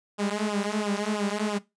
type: tone with flanger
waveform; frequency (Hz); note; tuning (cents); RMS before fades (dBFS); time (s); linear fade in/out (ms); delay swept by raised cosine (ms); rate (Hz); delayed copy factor
sawtooth; 207.7; G#3; 0; -28; 0.18-1.59; 20; 0.46 to 5.66; 3; -1
effects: noise-tail reverb RT60 0.2 s tail -18 dB re dry + resampled to 22050 Hz